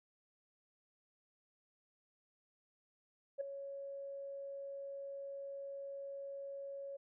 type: tone with ADSR envelope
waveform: sine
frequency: 555 Hz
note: C#5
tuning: 2 cents sharp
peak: -32 dBFS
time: 3.38-6.97 s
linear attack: 29 ms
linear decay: 6 ms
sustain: -11 dB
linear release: 11 ms
effects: tanh soft clip ceiling -31 dBFS

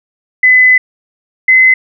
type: tone pair in turn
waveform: sine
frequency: 2014 / 2043 Hz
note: B6 / C7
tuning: +33 / -42 cents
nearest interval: unison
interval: 25 cents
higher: second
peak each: -3 dBFS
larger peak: neither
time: 0.43-0.78 / 1.48-1.74 s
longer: first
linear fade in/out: 5 ms
effects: none

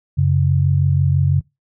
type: tone pair together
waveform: sine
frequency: 92.9 / 138.95 Hz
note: F#2 / C#3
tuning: +7 / +4 cents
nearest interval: perfect fifth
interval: 697 cents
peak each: -16 / -14 dBFS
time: 0.17-1.41 s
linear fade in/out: 20 ms
effects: noise-tail reverb RT60 0.2 s tail -21 dB re dry

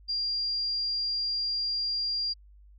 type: tone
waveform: sine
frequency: 4780 Hz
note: D8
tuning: 30 cents sharp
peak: -27 dBFS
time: 0.08-2.34 s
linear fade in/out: 20 ms
effects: added 50 Hz sine -51 dBFS peak until 2.78 s

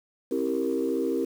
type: chord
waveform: sine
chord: C dominant seventh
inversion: none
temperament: equal with one note detuned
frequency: 267.7 / 329.6 / 392 / 466.2 Hz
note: C4 / E4 / G4 / Bb4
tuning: +40 / 0 / 0 / 0 cents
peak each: -29 dBFS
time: 0.31-1.25 s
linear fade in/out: 5 ms
effects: tanh soft clip ceiling -16 dBFS + 8-bit

